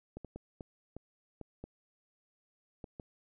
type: clicks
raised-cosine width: 2 ms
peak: -30 dBFS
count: 9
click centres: 0.17 / 0.247 / 0.36 / 0.608 / 0.966 / 1.413 / 1.64 / 2.842 / 2.998 s
effects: none